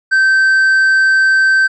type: tone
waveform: triangle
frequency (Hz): 1552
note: G6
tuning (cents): -18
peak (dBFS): -6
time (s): 0.11-1.68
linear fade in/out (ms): 20
effects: resampled to 22050 Hz